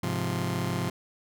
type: chord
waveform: sawtooth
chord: F minor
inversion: first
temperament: just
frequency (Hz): 104.77 / 130.96 / 174.61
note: Ab2 / C3 / F3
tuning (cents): +16 / +2 / 0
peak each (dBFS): -29 / -28 / -27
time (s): 0.03-0.9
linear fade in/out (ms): 5
effects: none